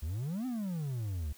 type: exponential two-way sweep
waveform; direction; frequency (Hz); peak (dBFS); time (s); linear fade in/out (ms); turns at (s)
triangle; up then down; 69.3 to 263.9 to 69.3; -31; 0.02-1.33; 10; 0.46
effects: white hiss -58 dBFS RMS until 1.37 s